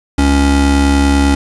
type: tone pair together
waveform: square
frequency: 69.9 / 279.6 Hz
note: C#2 / C#4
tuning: +15 / +15 cents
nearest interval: 2 octaves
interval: 2400 cents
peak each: -12 dBFS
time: 0.18-1.35 s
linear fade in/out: 5 ms
effects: resampled to 24000 Hz + 7-bit